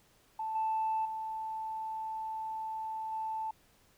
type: tone with level steps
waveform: sine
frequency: 880 Hz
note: A5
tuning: in tune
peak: -33 / -28 / -35 / -33 dBFS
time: 0.39-3.51 s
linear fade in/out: 5 ms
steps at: 0.55 / 1.05 / 3.12 s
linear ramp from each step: 5 ms
effects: tanh soft clip ceiling -25 dBFS + pink hiss -66 dBFS RMS until 3.97 s